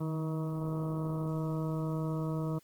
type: harmonic tone with a mistuned harmonic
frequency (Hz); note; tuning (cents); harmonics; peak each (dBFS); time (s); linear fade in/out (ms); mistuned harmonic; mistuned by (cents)
159; D#3; +38; 1 / 2 / 3 / 4 / 6 / 7 / 8; -32 / -38 / -42 / -44 / -48 / -49 / -50; 0-2.59; 10; 1; -33
effects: white hiss -65 dBFS RMS until 2.63 s + Opus 24 kbps